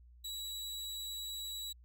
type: tone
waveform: sawtooth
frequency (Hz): 3903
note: B7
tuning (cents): -21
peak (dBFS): -37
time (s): 0.24-1.73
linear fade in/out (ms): 10
effects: added 60 Hz sine -56 dBFS peak until 1.84 s